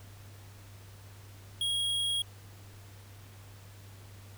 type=tone; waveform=square; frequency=3290 Hz; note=G#7; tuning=17 cents flat; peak=-29 dBFS; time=1.61-2.22 s; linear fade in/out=2 ms; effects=added 99 Hz sine -49 dBFS peak until 4.37 s + pink hiss -56 dBFS RMS until 4.37 s